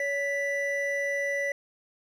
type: tone pair together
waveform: triangle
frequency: 563.2 / 1975.5 Hz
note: C#5 / B6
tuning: +27 / 0 cents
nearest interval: octave + minor seventh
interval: 2173 cents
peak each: -28 / -27 dBFS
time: 0-1.52 s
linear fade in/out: 2 ms
effects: none